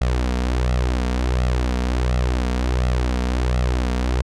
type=tone with flanger; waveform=sawtooth; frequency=62.1 Hz; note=B1; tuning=10 cents sharp; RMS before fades=-20 dBFS; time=0.01-4.22 s; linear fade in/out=5 ms; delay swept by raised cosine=1.5 to 4.4 ms; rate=1.4 Hz; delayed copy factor=+0.6; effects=low-pass 7000 Hz 12 dB/octave